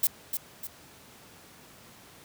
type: noise with echo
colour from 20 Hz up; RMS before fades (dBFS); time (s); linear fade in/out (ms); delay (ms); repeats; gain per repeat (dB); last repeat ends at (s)
violet; -23; 0.03-0.07; 2; 300; 2; -7; 0.67
effects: pink hiss -52 dBFS RMS until 2.24 s + high-pass 100 Hz 12 dB/octave